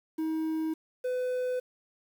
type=tone pair in turn; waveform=triangle; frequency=317.7 / 502.9 Hz; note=D#4 / B4; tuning=+36 / +31 cents; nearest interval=minor sixth; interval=795 cents; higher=second; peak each=-26 dBFS; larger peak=neither; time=0.18-0.74 / 1.04-1.6 s; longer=neither; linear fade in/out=10 ms; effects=9-bit

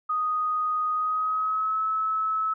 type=tone with pitch glide; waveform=sine; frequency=1244.5 to 1297.3 Hz; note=D#6 to E6; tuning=0 to -28 cents; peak=-23 dBFS; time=0.09-2.54 s; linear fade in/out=10 ms; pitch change=+72 cents; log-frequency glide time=0.93-1.82 s; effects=none

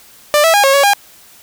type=tone with pitch steps; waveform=sawtooth; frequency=593 / 654 / 816 / 545 / 560 / 809 Hz; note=D5 / E5 / G#5 / C#5 / C#5 / G#5; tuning=+17 / -14 / -31 / -29 / +18 / -46 cents; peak=-4 dBFS; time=0.34-0.934 s; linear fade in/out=0 ms; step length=99 ms; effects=white hiss -43 dBFS RMS until 1.42 s

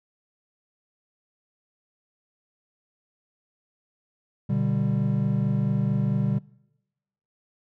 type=chord; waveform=triangle; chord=G major; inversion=first; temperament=just; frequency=122.5 / 147 / 196 Hz; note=B2 / D3 / G3; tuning=-14 / +2 / 0 cents; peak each=-24 dBFS; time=4.49-6.39 s; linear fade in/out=10 ms; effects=noise-tail reverb RT60 1.0 s tail -25 dB re dry

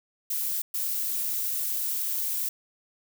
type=noise bursts at uneven times; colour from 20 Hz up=violet; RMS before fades=-29 dBFS; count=2; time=0.3-0.62 / 0.74-2.49 s; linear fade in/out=5 ms; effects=none

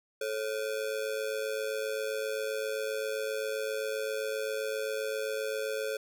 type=ring-modulated tone; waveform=square; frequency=490 Hz; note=B4; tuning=14 cents flat; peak=-29 dBFS; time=0.21-5.97 s; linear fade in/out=5 ms; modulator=53.8 Hz; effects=none

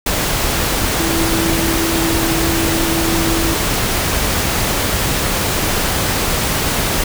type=tone in noise; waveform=sine; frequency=329.6 Hz; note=E4; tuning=in tune; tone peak=-18 dBFS; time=0.99-3.54 s; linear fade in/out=5 ms; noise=pink; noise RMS=-17 dBFS; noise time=0.06-7.04 s; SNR=-4 dB; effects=none

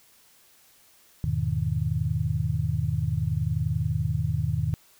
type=chord; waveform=sine; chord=E major seventh; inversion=none; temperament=just; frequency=82.41 / 103.01 / 123.61 / 154.51 Hz; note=E2 / G#2 / B2 / D#3; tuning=0 / -14 / +2 / -12 cents; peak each=-30 / -29 / -29 / -28 dBFS; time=1.24-4.74 s; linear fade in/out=0 ms; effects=white hiss -58 dBFS RMS until 4.99 s

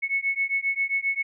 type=beating tone pair; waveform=sine; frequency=2199 / 2206.5 Hz; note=C#7 / C#7; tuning=-14 / -9 cents; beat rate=7.5 Hz; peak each=-26 dBFS; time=0.02-1.23 s; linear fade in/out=20 ms; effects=none

